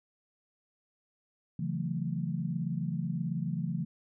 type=chord; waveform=sine; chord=F# minor seventh; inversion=second; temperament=just; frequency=138.75 / 166.5 / 185 / 222 Hz; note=C#3 / E3 / F#3 / A3; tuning=+2 / +18 / 0 / +16 cents; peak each=-36 / -33 / -38 / -39 dBFS; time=1.59-3.85 s; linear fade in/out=5 ms; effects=none